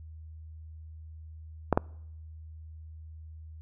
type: clicks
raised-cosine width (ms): 1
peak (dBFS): -8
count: 2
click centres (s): 1.727 / 1.775
effects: noise-tail reverb RT60 0.8 s tail -26 dB re dry + added 79 Hz sine -43 dBFS peak until 3.61 s